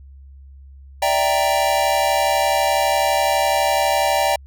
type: chord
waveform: square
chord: E half-diminished seventh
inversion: third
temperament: equal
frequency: 587.3 / 659.3 / 784 / 932.3 Hz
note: D5 / E5 / G5 / Bb5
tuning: 0 / 0 / 0 / 0 cents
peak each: -22 / -24 / -20 / -24 dBFS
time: 1.02-4.36 s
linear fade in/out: 5 ms
effects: added 68 Hz sine -39 dBFS peak until 4.46 s